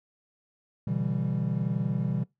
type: chord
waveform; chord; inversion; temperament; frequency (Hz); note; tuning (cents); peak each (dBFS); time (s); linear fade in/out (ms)
triangle; E minor seventh; second; equal with one note detuned; 123.47 / 143.56 / 164.81 / 196; B2 / D3 / E3 / G3; 0 / -39 / 0 / 0; -29 / -30 / -29 / -30; 0.87-2.24; 5
effects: noise-tail reverb RT60 0.2 s tail -23 dB re dry